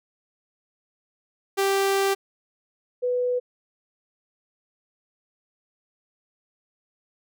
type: tone pair in turn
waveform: sawtooth / sine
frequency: 392 / 495 Hz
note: G4 / B4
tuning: 0 / +4 cents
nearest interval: major third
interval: 404 cents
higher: second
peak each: -16 / -21 dBFS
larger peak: first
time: 1.57-2.15 / 3.02-3.4 s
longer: first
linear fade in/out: 20 ms
effects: none